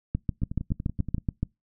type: two click trains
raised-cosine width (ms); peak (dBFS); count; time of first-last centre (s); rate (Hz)
5; -13 / -20; 10 / 9; 0.15-1.43 / 0.42-1.182; 7.03 / 10.5
effects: noise-tail reverb RT60 0.2 s tail -25 dB re dry